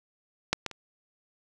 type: clicks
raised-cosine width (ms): 0.2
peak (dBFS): -6 / -13 / -25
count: 3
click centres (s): 0.53 / 0.663 / 0.713
effects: none